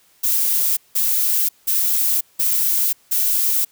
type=noise bursts; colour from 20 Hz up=violet; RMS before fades=-18 dBFS; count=5; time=0.23-3.65 s; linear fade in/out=10 ms; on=540 ms; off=180 ms; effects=white hiss -56 dBFS RMS until 3.71 s